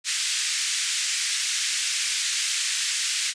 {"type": "band-pass noise", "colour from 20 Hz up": "white", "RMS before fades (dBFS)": -26, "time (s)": [0.04, 3.34], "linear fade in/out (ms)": 50, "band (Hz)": [1800, 8300], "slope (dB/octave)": 24, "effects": ["resampled to 22050 Hz"]}